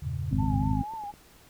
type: chord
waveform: sine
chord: E diminished seventh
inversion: none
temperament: equal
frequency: 82.41 / 98 / 116.54 / 138.59 Hz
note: E2 / G2 / Bb2 / Db3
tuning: 0 / 0 / 0 / 0 cents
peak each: -34 / -36 / -36 / -33 dBFS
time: 0.02-0.73 s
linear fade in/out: 10 ms
type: harmonic tone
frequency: 51.91 Hz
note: G#1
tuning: in tune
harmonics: 1 / 2 / 3 / 4 / 5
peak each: -31 / -30 / -31 / -33 / -30 dBFS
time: 0.31-0.83 s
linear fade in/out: 10 ms
type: click train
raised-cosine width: 2 ms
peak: -36 dBFS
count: 9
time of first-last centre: 0.33-1.139 s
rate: 9.89 Hz
type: tone with vibrato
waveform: sine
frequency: 856 Hz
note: A5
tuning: 48 cents flat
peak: -34 dBFS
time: 0.38-1.12 s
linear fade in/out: 20 ms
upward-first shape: triangle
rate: 4 Hz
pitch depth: 110 cents each way
effects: pink hiss -56 dBFS RMS until 1.49 s